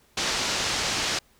white low-pass noise, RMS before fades -27 dBFS, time 0.17-1.19 s, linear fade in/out 5 ms, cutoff 6300 Hz, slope 24 dB/octave, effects pink hiss -61 dBFS RMS until 1.39 s

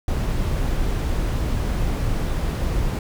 brown noise, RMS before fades -22 dBFS, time 0.08-2.99 s, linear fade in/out 2 ms, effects none

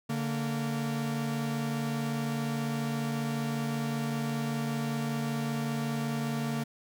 45% pulse tone pair together, 144.89 / 230 Hz, D3 / A#3, -23 / -23 cents, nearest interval minor sixth, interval 800 cents, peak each -33 / -32 dBFS, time 0.09-6.64 s, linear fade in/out 10 ms, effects none

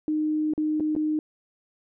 sine tone with dropouts, 307.1 Hz, D#4, 23 cents flat, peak -22 dBFS, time 0.08-1.19 s, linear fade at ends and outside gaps 1 ms, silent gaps 0.536-0.578 / 0.799-0.805 / 0.952-0.963 s, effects none

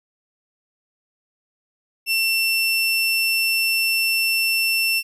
30% pulse tone, 2700 Hz, E7, 41 cents sharp, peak -15 dBFS, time 2.06-5.03 s, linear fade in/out 50 ms, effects none

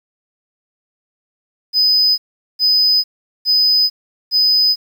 triangle tone bursts, 5010 Hz, D#8, 11 cents sharp, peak -8 dBFS, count 4, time 1.73-4.76 s, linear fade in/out 50 ms, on 450 ms, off 410 ms, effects tanh soft clip ceiling -5 dBFS + 8-bit

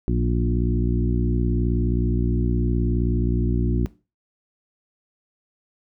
harmonic tone with a mistuned harmonic, 59.2 Hz, A#1, 27 cents sharp, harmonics 1 / 2 / 3 / 4 / 5 / 6, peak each -22 / -25 / -27 / -28 / -29 / -30 dBFS, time 0.08-3.86 s, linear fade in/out 0 ms, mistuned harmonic 3, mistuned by +36 cents, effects noise-tail reverb RT60 0.3 s tail -18 dB re dry

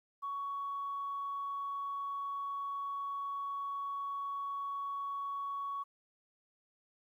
sine tone, 1118 Hz, C#6, 14 cents sharp, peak -35 dBFS, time 0.22-5.84 s, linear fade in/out 20 ms, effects tanh soft clip ceiling -31 dBFS + 12-bit

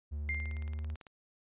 triangle tone with pitch glide, 73.7 to 76.48 Hz, D2 to D#2, +7 to -29 cents, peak -33 dBFS, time 0.11-0.96 s, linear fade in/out 20 ms, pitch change +64 cents, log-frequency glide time 0.21-0.83 s
sine tone with exponential decay, 2100 Hz, C7, 6 cents sharp, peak -31 dBFS, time 0.29-0.85 s, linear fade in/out 2 ms, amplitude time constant 120 ms
click train, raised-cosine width 0.3 ms, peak -35 dBFS, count 15, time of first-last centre 0.29-1.068 s, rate 18 Hz
effects resampled to 8000 Hz

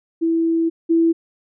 sine tone pair in turn, 329.6 / 330.9 Hz, E4 / E4, 0 / +7 cents, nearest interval unison, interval 7 cents, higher second, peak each -15 / -12 dBFS, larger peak second, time 0.21-0.7 / 0.89-1.13 s, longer first, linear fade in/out 20 ms, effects none

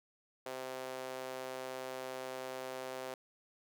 sawtooth tone with high-pass filter, 129.8 Hz, C3, 13 cents flat, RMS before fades -43 dBFS, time 0.46-3.14 s, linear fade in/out 2 ms, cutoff 510 Hz, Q 1.9, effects none

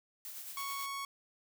blue noise with tremolo, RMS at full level -44 dBFS, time 0.25-0.86 s, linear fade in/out 0 ms, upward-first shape sine, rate 9.2 Hz, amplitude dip 40%
sawtooth tone, 1108.7 Hz, C#6, in tune, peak -34 dBFS, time 0.57-1.05 s, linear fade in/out 2 ms
effects none

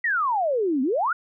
sine exponential two-way sweep, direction down then up, 1979 to 246.9 to 1503 Hz, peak -20 dBFS, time 0.04-1.13 s, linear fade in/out 5 ms, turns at 0.82 s, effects none

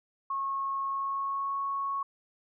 sine tone with pitch glide, 1092 to 1104.7 Hz, C#6 to C#6, -26 to -6 cents, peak -29 dBFS, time 0.3-2.03 s, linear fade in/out 5 ms, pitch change +20 cents, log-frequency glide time 0.84-1.57 s, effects none

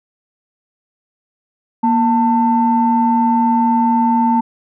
sine tone pair together, 236.3 / 892 Hz, A#3 / A5, +24 / +23 cents, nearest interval octave + major seventh, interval 2299 cents, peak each -13 dBFS, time 1.83-4.41 s, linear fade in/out 10 ms, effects tanh soft clip ceiling -3 dBFS

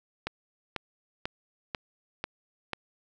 click train, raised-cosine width 0.3 ms, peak -15 dBFS, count 6, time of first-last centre 0.27-2.733 s, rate 2.03 Hz, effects none

